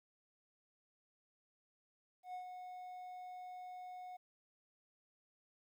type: tone with ADSR envelope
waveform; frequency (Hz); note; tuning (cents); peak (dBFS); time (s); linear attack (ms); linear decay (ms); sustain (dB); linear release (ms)
triangle; 730; F#5; -24; -40; 2.23-4.17; 110; 98; -5; 10
effects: 13-bit